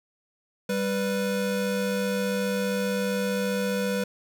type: tone pair together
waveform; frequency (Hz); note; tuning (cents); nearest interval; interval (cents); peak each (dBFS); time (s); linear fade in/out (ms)
square; 196.33 / 493.9; G3 / B4; +3 / 0; octave + major third; 1597; -28; 0.69-4.04; 5
effects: 9-bit